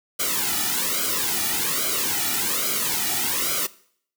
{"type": "noise with flanger", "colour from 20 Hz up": "white", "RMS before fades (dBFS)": -24, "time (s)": [0.19, 3.67], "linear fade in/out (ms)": 10, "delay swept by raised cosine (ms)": [1.1, 1.92], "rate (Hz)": 1.2, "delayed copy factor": -0.95, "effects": ["noise-tail reverb RT60 0.6 s tail -20 dB re dry"]}